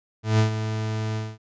40% pulse tone with ADSR envelope, 109.2 Hz, A2, 13 cents flat, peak -14 dBFS, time 0.23-1.38 s, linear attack 160 ms, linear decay 110 ms, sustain -10 dB, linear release 220 ms, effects resampled to 16000 Hz

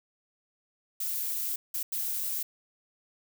violet noise bursts at uneven times, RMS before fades -32 dBFS, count 3, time 1-1.56 / 1.74-1.83 / 1.92-2.43 s, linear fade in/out 5 ms, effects none

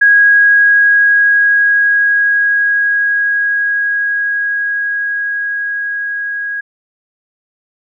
sine tone with level ramp, 1648 Hz, G#6, 14 cents flat, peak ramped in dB -4 to -17 dBFS, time 0.01-6.61 s, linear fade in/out 10 ms, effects none

